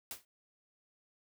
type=noise with exponential decay; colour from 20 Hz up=white; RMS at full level=-38 dBFS; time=0.11-0.25 s; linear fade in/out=1 ms; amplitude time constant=30 ms; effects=none

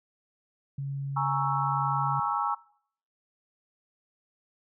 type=tone; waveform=sine; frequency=138.59 Hz; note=C#3; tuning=in tune; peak=-30 dBFS; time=0.78-2.2 s; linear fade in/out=5 ms
type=chord; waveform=sine; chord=A# half-diminished seventh; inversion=third; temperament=equal; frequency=830.6 / 932.3 / 1108.7 / 1318.5 Hz; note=G#5 / A#5 / C#6 / E6; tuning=0 / 0 / 0 / 0 cents; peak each=-31 dBFS; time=1.16-2.55 s; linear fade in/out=10 ms
effects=noise-tail reverb RT60 0.6 s tail -22 dB re dry

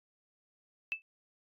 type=tone with exponential decay; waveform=sine; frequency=2633 Hz; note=E7; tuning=3 cents flat; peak=-27 dBFS; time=0.92-1.02 s; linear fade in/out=0 ms; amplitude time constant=21 ms; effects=AAC 64 kbps

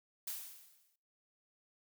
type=noise with exponential decay; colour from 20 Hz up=blue; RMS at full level=-39 dBFS; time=0.27-0.96 s; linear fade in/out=5 ms; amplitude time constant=150 ms; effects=noise-tail reverb RT60 0.6 s tail -24 dB re dry

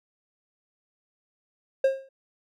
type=tone with exponential decay; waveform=triangle; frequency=536 Hz; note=C5; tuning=42 cents sharp; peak=-13 dBFS; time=1.84-2.09 s; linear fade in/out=5 ms; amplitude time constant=54 ms; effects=none

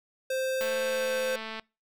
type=tone with pitch glide; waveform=square; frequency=523.3 to 517.6 Hz; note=C5 to C5; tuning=0 to -19 cents; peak=-28 dBFS; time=0.3-1.36 s; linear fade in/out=5 ms; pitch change=-19 cents; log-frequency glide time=0.71-1.15 s
type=noise with exponential decay; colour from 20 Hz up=violet; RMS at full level=-39 dBFS; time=0.61-0.83 s; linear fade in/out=0 ms; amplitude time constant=46 ms
type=click train; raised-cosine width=0.3 ms; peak=-22 dBFS; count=219; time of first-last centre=0.61-1.596 s; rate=221 Hz
effects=noise-tail reverb RT60 0.3 s tail -26 dB re dry

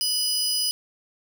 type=tone pair together; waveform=sawtooth; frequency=2960 / 4978 Hz; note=F#7 / D#8; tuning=0 / 0 cents; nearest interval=major sixth; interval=900 cents; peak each=-27 / -20 dBFS; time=0.01-0.71 s; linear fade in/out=0 ms; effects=none

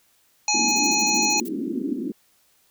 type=harmonic tone; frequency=841 Hz; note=G#5; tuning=22 cents sharp; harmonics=1 / 3 / 5 / 7 / 8; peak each=-25 / -25 / -25 / -25 / -25 dBFS; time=0.48-1.4 s; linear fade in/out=2 ms
type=band-pass noise; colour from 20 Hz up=pink; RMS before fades=-28 dBFS; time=0.54-2.12 s; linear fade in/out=5 ms; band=220 to 350 Hz; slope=48 dB/octave
type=noise bursts; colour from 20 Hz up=violet; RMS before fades=-37 dBFS; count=11; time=0.68-1.487 s; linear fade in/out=5 ms; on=37 ms; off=40 ms
effects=white hiss -62 dBFS RMS until 2.7 s

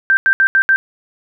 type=tone bursts at uneven times; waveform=sine; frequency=1568 Hz; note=G6; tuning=in tune; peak=-8 dBFS; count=5; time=0.1-0.17 / 0.26-0.33 / 0.4-0.47 / 0.55-0.62 / 0.69-0.76 s; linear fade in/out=0 ms; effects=none

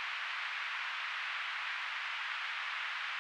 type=band-pass noise; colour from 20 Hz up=white; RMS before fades=-39 dBFS; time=0-3.19 s; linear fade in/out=0 ms; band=1100 to 2700 Hz; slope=24 dB/octave; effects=none

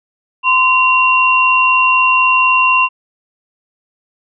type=tone pair together; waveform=sine; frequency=1030.8 / 2752 Hz; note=C6 / F7; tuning=-26 / -26 cents; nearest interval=octave + perfect fourth; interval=1700 cents; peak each=-11 dBFS; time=0.43-2.89 s; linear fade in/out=50 ms; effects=none

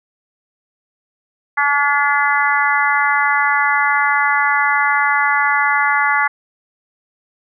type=harmonic tone with a mistuned harmonic; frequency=286 Hz; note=D4; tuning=46 cents flat; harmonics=3 / 4 / 5 / 6 / 7; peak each=-19 / -19 / -19 / -19 / -19 dBFS; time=1.57-6.28 s; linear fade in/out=10 ms; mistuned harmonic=7; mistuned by=+20 cents; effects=none

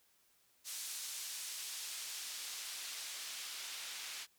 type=noise with band-pass filter sweep; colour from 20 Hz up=white; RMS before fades=-45 dBFS; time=0.64-4.27 s; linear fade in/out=50 ms; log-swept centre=6300 to 3100 Hz; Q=0.7; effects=white hiss -72 dBFS RMS until 4.38 s

